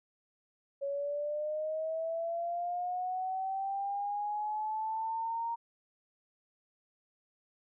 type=linear sweep; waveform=sine; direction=up; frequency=554.4 to 933 Hz; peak=-32 dBFS; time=0.81-5.56 s; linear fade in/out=20 ms; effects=none